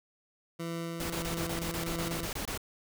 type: tone with tremolo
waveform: 20% pulse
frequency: 167.3 Hz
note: E3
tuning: 26 cents sharp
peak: -29 dBFS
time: 0.59-2.26 s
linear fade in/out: 10 ms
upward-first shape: sine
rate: 1.6 Hz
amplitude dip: 30%
type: noise bursts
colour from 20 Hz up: pink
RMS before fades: -36 dBFS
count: 13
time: 1-2.576 s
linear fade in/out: 2 ms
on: 100 ms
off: 23 ms
effects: none